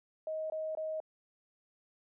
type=tone bursts; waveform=sine; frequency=629 Hz; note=D#5; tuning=19 cents sharp; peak=-34 dBFS; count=3; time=0.27-1.002 s; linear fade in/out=2 ms; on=230 ms; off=21 ms; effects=none